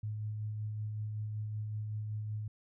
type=tone with tremolo; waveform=sine; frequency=106.8 Hz; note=G#2; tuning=49 cents sharp; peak=-34 dBFS; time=0.03-2.48 s; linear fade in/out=5 ms; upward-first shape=sine; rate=5.3 Hz; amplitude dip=25%; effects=none